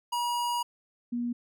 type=tone pair in turn; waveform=square / sine; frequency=960 / 240 Hz; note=B5 / B3; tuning=-49 / -49 cents; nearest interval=2 octaves; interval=2400 cents; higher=first; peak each=-28 dBFS; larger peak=neither; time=0.12-0.63 / 1.12-1.33 s; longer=first; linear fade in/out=10 ms; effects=none